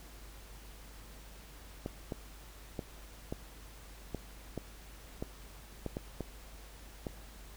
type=clicks; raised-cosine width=2 ms; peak=-23 dBFS; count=11; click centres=1.861 / 2.122 / 2.792 / 3.325 / 4.147 / 4.577 / 5.225 / 5.863 / 5.969 / 6.207 / 7.068 s; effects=added 50 Hz sine -51 dBFS peak until 7.56 s + pink hiss -55 dBFS RMS until 7.56 s